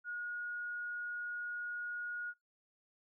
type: tone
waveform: sine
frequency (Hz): 1443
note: F#6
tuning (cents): -44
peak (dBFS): -38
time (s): 0.04-2.34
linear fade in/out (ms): 50
effects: noise-tail reverb RT60 0.2 s tail -25 dB re dry